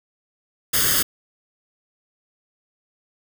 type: noise with comb filter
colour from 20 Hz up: white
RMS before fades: -19 dBFS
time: 0.73-1.03 s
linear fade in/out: 10 ms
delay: 0.61 ms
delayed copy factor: +0.85
effects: none